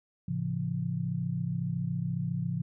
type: chord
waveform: sine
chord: A augmented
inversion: none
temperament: just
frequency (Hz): 110 / 137.5 / 171.88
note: A2 / C#3 / E#3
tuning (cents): 0 / -14 / -27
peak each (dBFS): -36 / -33 / -32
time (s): 0.28-2.62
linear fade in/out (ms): 5
effects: none